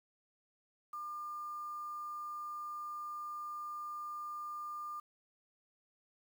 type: tone with quantisation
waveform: sine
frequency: 1200 Hz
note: D6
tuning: 37 cents sharp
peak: -40 dBFS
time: 0.93-5 s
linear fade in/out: 5 ms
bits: 10
effects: none